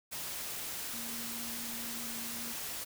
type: tone in noise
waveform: sine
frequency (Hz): 233.1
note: A#3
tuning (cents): 0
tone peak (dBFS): -46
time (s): 0.93-2.54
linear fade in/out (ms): 20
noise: white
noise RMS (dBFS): -40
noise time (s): 0.11-2.85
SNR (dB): -9
effects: none